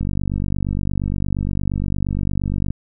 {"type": "click train", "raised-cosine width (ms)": 5, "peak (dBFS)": -10, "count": 132, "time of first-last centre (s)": [0.01, 2.705], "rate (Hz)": 48.6, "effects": []}